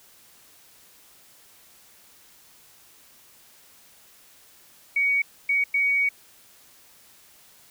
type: tone bursts at uneven times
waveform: sine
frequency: 2247 Hz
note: C#7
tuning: 23 cents sharp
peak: -19 dBFS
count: 3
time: 4.96-5.22 / 5.49-5.64 / 5.74-6.09 s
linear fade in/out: 5 ms
effects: white hiss -54 dBFS RMS until 7.7 s